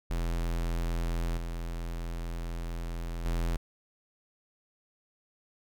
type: tone with level steps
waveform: square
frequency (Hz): 42.23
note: E1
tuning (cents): +43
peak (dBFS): -29 / -34 / -28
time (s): 0.1-3.57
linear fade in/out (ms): 10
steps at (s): 1.37 / 3.25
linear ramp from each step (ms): 2
effects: none